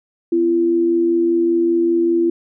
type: tone pair together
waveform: sine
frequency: 254.1 / 339.2 Hz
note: B3 / E4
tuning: +49 / +50 cents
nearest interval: perfect fourth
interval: 501 cents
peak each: -24 / -13 dBFS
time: 0.32-2.3 s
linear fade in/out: 5 ms
effects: none